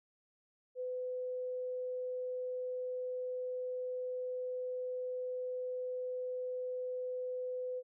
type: tone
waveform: sine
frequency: 504 Hz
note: B4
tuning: 35 cents sharp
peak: -36 dBFS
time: 0.75-7.83 s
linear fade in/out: 50 ms
effects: none